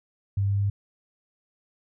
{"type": "tone with pitch steps", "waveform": "sine", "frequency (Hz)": [99.2, 99.83, 100.47], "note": ["G2", "G2", "G2"], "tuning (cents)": [21, 32, 43], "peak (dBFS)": -21, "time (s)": [0.37, 0.7], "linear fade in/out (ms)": 5, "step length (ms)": 110, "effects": []}